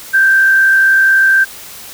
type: tone with frequency modulation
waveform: sine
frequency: 1568 Hz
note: G6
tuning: in tune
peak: -6 dBFS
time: 0.13-1.45 s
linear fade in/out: 20 ms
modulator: 47.9 Hz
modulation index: 0.5
effects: white hiss -32 dBFS RMS until 1.93 s